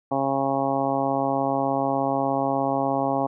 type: harmonic tone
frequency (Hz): 136.7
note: C#3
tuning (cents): -24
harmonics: 1 / 2 / 3 / 4 / 5 / 6 / 7 / 8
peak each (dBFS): -34 / -27 / -33 / -28 / -27 / -27 / -33 / -33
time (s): 0.11-3.27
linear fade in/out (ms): 10
effects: none